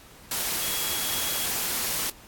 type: tone in noise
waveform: sine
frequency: 3322 Hz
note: G#7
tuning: in tune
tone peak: -35 dBFS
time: 0.62-1.46 s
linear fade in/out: 2 ms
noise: white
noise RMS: -28 dBFS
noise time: 0.31-2.1 s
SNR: -10 dB
effects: pink hiss -50 dBFS RMS until 2.27 s + AAC 64 kbps